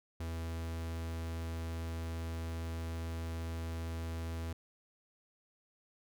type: tone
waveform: 45% pulse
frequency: 82.41 Hz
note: E2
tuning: in tune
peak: -37 dBFS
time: 0.2-4.53 s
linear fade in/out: 5 ms
effects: none